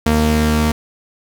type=tone pair together; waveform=sawtooth; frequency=76.55 / 230 Hz; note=D#2 / A#3; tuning=-28 / -23 cents; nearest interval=octave + perfect fifth; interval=1905 cents; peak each=-12 dBFS; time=0.06-0.72 s; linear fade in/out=5 ms; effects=none